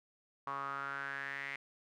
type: tone with band-pass filter sweep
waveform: sawtooth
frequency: 138.59 Hz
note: C#3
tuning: in tune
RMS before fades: -41 dBFS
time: 0.47-1.56 s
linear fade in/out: 2 ms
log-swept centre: 1100 to 2100 Hz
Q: 6.6
effects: none